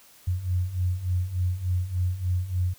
sine beating tone pair, 88.3 / 91.7 Hz, F2 / F#2, +20 / -15 cents, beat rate 3.4 Hz, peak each -29 / -25 dBFS, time 0.27-2.74 s, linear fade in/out 10 ms, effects white hiss -54 dBFS RMS until 2.78 s

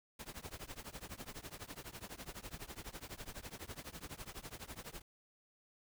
pink noise with tremolo, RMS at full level -45 dBFS, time 0.19-5.02 s, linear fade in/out 5 ms, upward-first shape triangle, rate 12 Hz, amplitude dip 100%, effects none

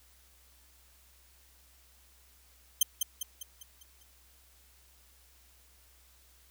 10% pulse tone with echo, 3136 Hz, G7, in tune, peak -12 dBFS, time 2.81-2.83 s, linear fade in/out 5 ms, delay 200 ms, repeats 6, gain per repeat -6 dB, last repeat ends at 4.03 s, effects added 63 Hz sine -63 dBFS peak until 6.5 s + white hiss -63 dBFS RMS until 6.5 s

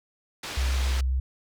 white low-pass noise, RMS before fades -36 dBFS, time 0.43-1.01 s, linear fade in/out 5 ms, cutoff 4500 Hz, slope 12 dB/octave
sine tone with vibrato, 64.8 Hz, C2, 16 cents flat, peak -22 dBFS, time 0.57-1.2 s, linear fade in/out 5 ms, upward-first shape triangle, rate 7.5 Hz, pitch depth 18 cents each way
effects none

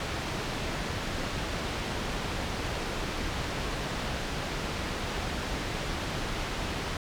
pink low-pass noise, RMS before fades -33 dBFS, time 0-6.97 s, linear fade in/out 2 ms, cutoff 4700 Hz, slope 12 dB/octave, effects none

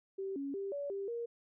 sine tone with pitch steps, 387.6 / 278.2 / 394.1 / 570 / 395.1 / 469.4 Hz, G4 / C#4 / G4 / C#5 / G4 / A#4, -20 / +6 / +9 / +48 / +14 / +12 cents, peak -36 dBFS, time 0.18-1.26 s, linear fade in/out 10 ms, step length 180 ms, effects none

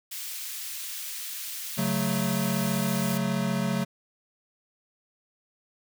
white high-pass noise, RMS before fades -36 dBFS, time 0.11-3.18 s, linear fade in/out 10 ms, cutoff 2100 Hz, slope 12 dB/octave
square chord, F# minor, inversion second, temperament equal, 138.59 / 185 / 220 Hz, C#3 / F#3 / A3, 0 / 0 / 0 cents, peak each -32 / -29 / -30 dBFS, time 1.77-3.85 s, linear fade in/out 20 ms
effects none

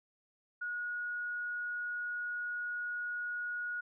sine tone, 1450 Hz, F#6, 35 cents flat, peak -35 dBFS, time 0.61-3.81 s, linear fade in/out 10 ms, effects none

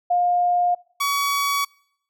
sine / sawtooth tone pair in turn, 709 / 1130.4 Hz, F5 / C#6, +26 / +34 cents, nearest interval minor sixth, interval 808 cents, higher second, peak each -16 dBFS, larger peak neither, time 0.1-0.75 / 1-1.65 s, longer neither, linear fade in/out 10 ms, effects noise-tail reverb RT60 0.7 s tail -25 dB re dry

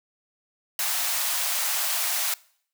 white high-pass noise, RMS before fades -26 dBFS, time 0.79-2.34 s, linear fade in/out 2 ms, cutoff 610 Hz, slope 48 dB/octave, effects noise-tail reverb RT60 0.6 s tail -23 dB re dry

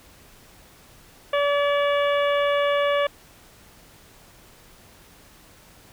harmonic tone, 573 Hz, D5, 43 cents flat, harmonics 1 / 2 / 3 / 4 / 5 / 6, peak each -20 / -26 / -30 / -32 / -34 / -36 dBFS, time 1.33-3.07 s, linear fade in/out 5 ms, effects pink hiss -51 dBFS RMS until 5.92 s

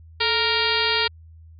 harmonic tone with a mistuned harmonic, 466.2 Hz, A#4, in tune, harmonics 1 / 2 / 3 / 4 / 5 / 6 / 7 / 8 / 9 / 10, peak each -28 / -28 / -28 / -28 / -28 / -28 / -28 / -28 / -28 / -28 dBFS, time 0.2-1.08 s, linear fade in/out 10 ms, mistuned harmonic 1, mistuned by -110 cents, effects added 81 Hz sine -43 dBFS peak until 1.59 s

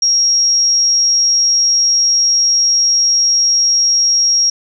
sine tone, 5600 Hz, F8, 4 cents sharp, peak -9 dBFS, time 0.02-4.5 s, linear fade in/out 5 ms, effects none

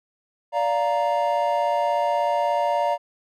triangle chord, Bb major, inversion first, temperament just, 582.7 / 699.2 / 932.3 Hz, D5 / F5 / Bb5, -14 / +2 / 0 cents, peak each -22 dBFS, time 0.52-2.98 s, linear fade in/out 50 ms, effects none

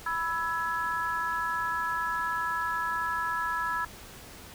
sine chord, E major, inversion second, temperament equal with one note detuned, 987.8 / 1318.5 / 1682.5 Hz, B5 / E6 / G#6, 0 / 0 / +22 cents, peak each -32 dBFS, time 0.06-3.85 s, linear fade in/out 5 ms, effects pink hiss -47 dBFS RMS until 4.54 s

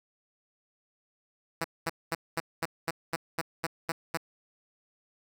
5% pulse tone bursts, 164.81 Hz, E3, in tune, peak -17 dBFS, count 11, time 1.61-4.173 s, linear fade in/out 5 ms, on 33 ms, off 220 ms, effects none

